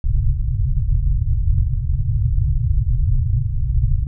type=low-pass noise; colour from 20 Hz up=pink; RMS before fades=-17 dBFS; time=0.04-4.07 s; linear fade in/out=2 ms; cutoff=140 Hz; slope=96 dB/octave; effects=none